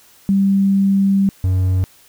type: tone pair in turn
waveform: sine / triangle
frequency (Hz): 196 / 92.87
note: G3 / F#2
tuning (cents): 0 / +7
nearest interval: octave + minor second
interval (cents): 1293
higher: first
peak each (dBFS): -11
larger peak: neither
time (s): 0.29-1.29 / 1.44-1.84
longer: first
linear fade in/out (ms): 0
effects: white hiss -49 dBFS RMS until 2.08 s